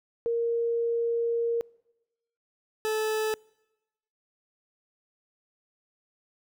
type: tone pair in turn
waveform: sine / 40% pulse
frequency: 466.2 / 434.5 Hz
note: A#4 / A4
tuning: 0 / -22 cents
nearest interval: minor second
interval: 122 cents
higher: first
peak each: -24 / -25 dBFS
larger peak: first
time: 0.26-1.61 / 2.85-3.34 s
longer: first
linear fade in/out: 0 ms
effects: noise-tail reverb RT60 1.0 s tail -26 dB re dry